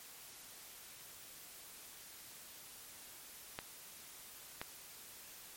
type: clicks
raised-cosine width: 0.3 ms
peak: -24 dBFS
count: 2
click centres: 3.589 / 4.615 s
effects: white hiss -54 dBFS RMS until 5.56 s + MP3 64 kbps